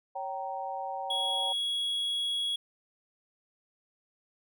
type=chord; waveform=sine; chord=G diminished; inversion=second; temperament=equal with one note detuned; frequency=554.4 / 773.2 / 932.3 Hz; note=Db5 / G5 / Bb5; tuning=0 / -24 / 0 cents; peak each=-40 / -35 / -39 dBFS; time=0.15-1.53 s; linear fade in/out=10 ms
type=tone; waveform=triangle; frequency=3334 Hz; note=G#7; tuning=6 cents sharp; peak=-27 dBFS; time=1.1-2.56 s; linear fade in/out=5 ms
effects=none